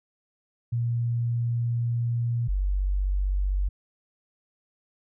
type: tone pair in turn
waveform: sine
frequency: 118.3 / 47.82 Hz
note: A#2 / G1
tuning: +26 / -42 cents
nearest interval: octave + major third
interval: 1568 cents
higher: first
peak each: -23 / -22 dBFS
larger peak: second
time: 0.72-2.48 / 2.48-3.69 s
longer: first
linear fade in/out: 10 ms
effects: none